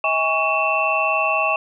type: tone cluster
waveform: sine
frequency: 639 / 818 / 1119 / 2546 / 2683 Hz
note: D#5 / G#5 / C#6 / D#7 / E7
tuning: +46 / -26 / +16 / +39 / +30 cents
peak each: -23 / -25 / -22 / -29 / -21 dBFS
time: 0.04-1.56 s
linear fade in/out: 2 ms
effects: none